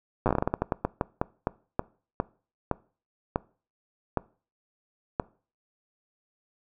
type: slowing click train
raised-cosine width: 1 ms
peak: -10 dBFS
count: 23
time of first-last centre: 0.26-5.198 s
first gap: 8 ms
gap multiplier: 1.26
effects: noise-tail reverb RT60 0.4 s tail -22 dB re dry